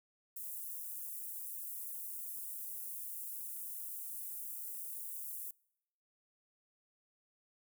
white high-pass noise, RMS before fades -44 dBFS, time 0.36-5.51 s, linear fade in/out 5 ms, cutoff 9800 Hz, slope 24 dB/octave, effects noise-tail reverb RT60 0.8 s tail -26 dB re dry

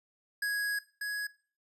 square tone pair in turn, 1661.2 / 1670.2 Hz, G#6 / G#6, 0 / +9 cents, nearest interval unison, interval 9 cents, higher second, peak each -30 / -34 dBFS, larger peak first, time 0.42-0.79 / 1.01-1.27 s, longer first, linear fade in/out 5 ms, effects noise-tail reverb RT60 0.4 s tail -19 dB re dry + resampled to 32000 Hz

